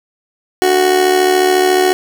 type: tone with amplitude modulation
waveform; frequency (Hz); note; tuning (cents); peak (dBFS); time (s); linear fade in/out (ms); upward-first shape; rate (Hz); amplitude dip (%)
30% pulse; 370; F#4; 0; -4; 0.62-1.93; 0; sine; 74.1; 60
effects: none